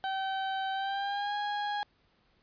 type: tone with pitch glide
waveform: 35% pulse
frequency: 770 to 825.3 Hz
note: G5 to G#5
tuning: -31 to -11 cents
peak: -29 dBFS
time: 0.04-1.83 s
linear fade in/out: 0 ms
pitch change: +120 cents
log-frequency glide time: 0.72-1.35 s
effects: pink hiss -69 dBFS RMS until 2.42 s + resampled to 11025 Hz

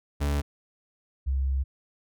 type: tone pair in turn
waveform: 40% pulse / sine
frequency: 72 / 66.98 Hz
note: D2 / C2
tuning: -34 / +41 cents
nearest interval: minor second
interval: 125 cents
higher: first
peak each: -23 dBFS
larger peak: neither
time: 0.2-0.42 / 1.26-1.64 s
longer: second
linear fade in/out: 20 ms
effects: none

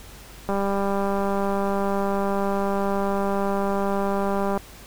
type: click train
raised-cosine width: 1 ms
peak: -12 dBFS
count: 810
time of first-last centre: 0.49-4.576 s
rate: 198 Hz
effects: added 49 Hz sine -45 dBFS peak until 4.86 s + pink hiss -45 dBFS RMS until 4.86 s

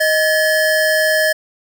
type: tone pair together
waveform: square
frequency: 625.6 / 1714 Hz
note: D#5 / A6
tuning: +9 / -46 cents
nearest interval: octave + perfect fourth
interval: 1745 cents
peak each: -16 dBFS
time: 0-1.33 s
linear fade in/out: 10 ms
effects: none

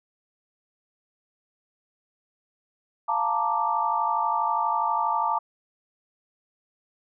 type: chord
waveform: sine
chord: Bb major seventh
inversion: second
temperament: equal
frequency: 698.5 / 880 / 932.3 / 1174.7 Hz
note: F5 / A5 / Bb5 / D6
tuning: 0 / 0 / 0 / 0 cents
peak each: -32 / -26 / -27 / -27 dBFS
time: 3.08-5.39 s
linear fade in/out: 10 ms
effects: none

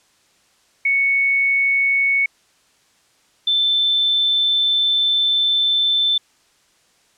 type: tone pair in turn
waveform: sine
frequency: 2217 / 3537 Hz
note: C#7 / A7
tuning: 0 / +8 cents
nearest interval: minor sixth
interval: 808 cents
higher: second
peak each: -14 / -14 dBFS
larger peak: neither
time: 0.85-2.26 / 3.47-6.18 s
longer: second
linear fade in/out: 5 ms
effects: white hiss -58 dBFS RMS until 7.17 s + low-pass 8000 Hz 12 dB/octave

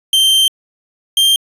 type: tone pair in turn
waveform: 45% pulse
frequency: 3136 / 3174 Hz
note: G7 / G7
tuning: 0 / +21 cents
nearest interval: unison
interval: 21 cents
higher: second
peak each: -8 dBFS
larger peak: neither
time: 0.13-0.48 / 1.17-1.36 s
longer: first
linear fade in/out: 2 ms
effects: resampled to 32000 Hz

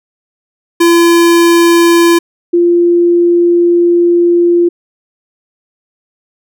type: tone pair in turn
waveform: square / sine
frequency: 340 / 346.3 Hz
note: F4 / F4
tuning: -46 / -15 cents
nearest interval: unison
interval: 31 cents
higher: second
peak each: -5 dBFS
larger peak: neither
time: 0.8-2.19 / 2.53-4.69 s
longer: second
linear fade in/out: 10 ms
effects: none

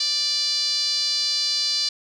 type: tone with band-pass filter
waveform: 5% pulse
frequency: 587.3 Hz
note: D5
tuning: in tune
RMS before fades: -23 dBFS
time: 0-1.89 s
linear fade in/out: 5 ms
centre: 4500 Hz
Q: 7.2
effects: none

